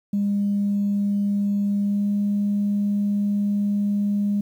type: tone with pitch glide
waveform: sine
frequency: 202.3 to 203.9 Hz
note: G#3 to G#3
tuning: -45 to -32 cents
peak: -18 dBFS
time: 0.13-4.41 s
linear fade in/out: 5 ms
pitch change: +13 cents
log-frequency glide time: 1.83-2.1 s
effects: tanh soft clip ceiling -15 dBFS + 9-bit